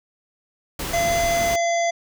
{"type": "noise", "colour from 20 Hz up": "pink", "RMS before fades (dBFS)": -28, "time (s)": [0.79, 1.56], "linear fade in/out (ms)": 5}
{"type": "harmonic tone", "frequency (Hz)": 682, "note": "F5", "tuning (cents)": -41, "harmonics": [1, 3, 5, 7, 9, 10], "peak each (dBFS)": [-19, -27, -36, -39, -31, -41], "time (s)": [0.93, 1.91], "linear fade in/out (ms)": 10}
{"effects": []}